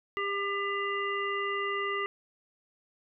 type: harmonic tone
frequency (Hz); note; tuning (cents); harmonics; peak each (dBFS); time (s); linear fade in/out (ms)
399.6; G4; +33; 1 / 3 / 5 / 7; -34 / -33 / -34 / -40; 0.17-2.06; 0
effects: none